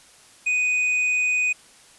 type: tone with hard clipping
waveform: triangle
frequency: 2489 Hz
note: D#7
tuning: in tune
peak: -20 dBFS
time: 0.46-1.53 s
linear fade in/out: 10 ms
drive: 7 dB
effects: white hiss -51 dBFS RMS until 1.98 s + resampled to 24000 Hz